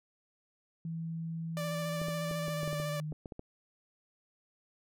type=tone with pitch glide; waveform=sine; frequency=164.1 to 153.11 Hz; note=E3 to D#3; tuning=-8 to -28 cents; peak=-35 dBFS; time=0.85-3.13 s; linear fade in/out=2 ms; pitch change=-120 cents; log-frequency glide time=2.36-2.75 s
type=tone with vibrato; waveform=sawtooth; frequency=587.3 Hz; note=D5; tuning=in tune; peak=-32 dBFS; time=1.57-3 s; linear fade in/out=0 ms; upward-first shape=square; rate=14 Hz; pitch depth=17 cents each way
type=clicks; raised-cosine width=2 ms; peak=-29 dBFS; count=12; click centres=2.016 / 2.084 / 2.312 / 2.482 / 2.632 / 2.677 / 2.73 / 2.8 / 3.123 / 3.258 / 3.322 / 3.394 s
effects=none